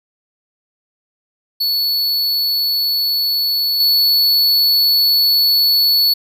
square tone with level steps, 4424 Hz, C#8, 4 cents flat, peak -15 / -11 dBFS, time 1.6-6.14 s, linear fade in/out 10 ms, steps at 3.8 s, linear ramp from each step 2 ms, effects none

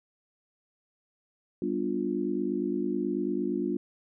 sine chord, G dominant seventh, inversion none, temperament just, 196 / 245 / 294 / 352.8 Hz, G3 / B3 / D4 / F4, 0 / -14 / +2 / +18 cents, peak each -34 / -33 / -32 / -31 dBFS, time 1.62-3.77 s, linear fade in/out 2 ms, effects none

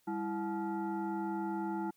sine tone with frequency modulation, 331 Hz, E4, 7 cents sharp, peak -33 dBFS, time 0.07-1.91 s, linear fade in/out 10 ms, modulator 530 Hz, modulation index 1.2, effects white hiss -72 dBFS RMS until 1.96 s

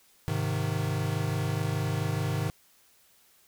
square chord, Ab major, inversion none, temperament equal, 103.83 / 130.81 / 155.56 Hz, Ab2 / C3 / Eb3, 0 / 0 / 0 cents, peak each -32 / -33 / -32 dBFS, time 0.28-2.5 s, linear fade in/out 0 ms, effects white hiss -62 dBFS RMS until 3.47 s

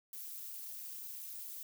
violet noise with amplitude modulation, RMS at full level -42 dBFS, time 0.13-1.63 s, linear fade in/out 2 ms, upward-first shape sine, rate 228 Hz, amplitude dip 90%, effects none

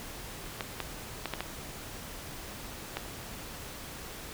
clicks, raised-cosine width 0.3 ms, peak -16 dBFS, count 6, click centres 0.608 / 0.803 / 1.257 / 1.337 / 1.406 / 2.97 s, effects pink hiss -43 dBFS RMS until 4.33 s

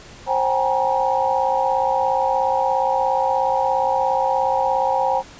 sine tone cluster, 531 / 771 / 828 / 946 Hz, C5 / G5 / G#5 / A#5, +25 / -29 / -5 / +25 cents, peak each -22 dBFS, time 0.26-5.23 s, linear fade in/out 50 ms, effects pink hiss -42 dBFS RMS until 5.39 s + resampled to 16000 Hz

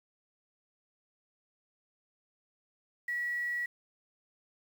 sine tone with quantisation, 1930 Hz, B6, 40 cents flat, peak -31 dBFS, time 3.08-3.66 s, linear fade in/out 5 ms, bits 9, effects none

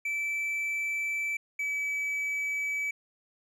triangle tone pair in turn, 2320 / 2292 Hz, D7 / D7, -22 / -43 cents, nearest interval unison, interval 21 cents, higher first, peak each -27 dBFS, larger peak neither, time 0.05-1.37 / 1.59-2.91 s, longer neither, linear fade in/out 5 ms, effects none

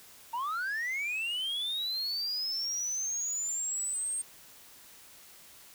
sine linear sweep, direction up, 901 to 8640 Hz, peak -28 dBFS, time 0.33-4.22 s, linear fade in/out 10 ms, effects tanh soft clip ceiling -30 dBFS + white hiss -54 dBFS RMS until 5.74 s

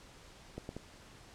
clicks, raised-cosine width 2 ms, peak -27 / -27 / -28 dBFS, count 3, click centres 0.58 / 0.691 / 0.766 s, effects pink hiss -56 dBFS RMS until 1.34 s + low-pass 8000 Hz 12 dB/octave

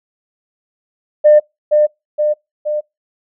sine tone with echo, 601 Hz, D5, 40 cents sharp, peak -3 dBFS, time 1.24-1.4 s, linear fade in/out 20 ms, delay 470 ms, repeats 3, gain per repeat -4 dB, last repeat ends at 2.81 s, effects noise-tail reverb RT60 0.2 s tail -24 dB re dry + tanh soft clip ceiling 0 dBFS

